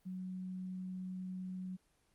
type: tone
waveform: sine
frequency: 185 Hz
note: F#3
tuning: in tune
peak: -40 dBFS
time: 0.05-1.77 s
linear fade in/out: 20 ms
effects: pink hiss -74 dBFS RMS until 2.14 s + Opus 24 kbps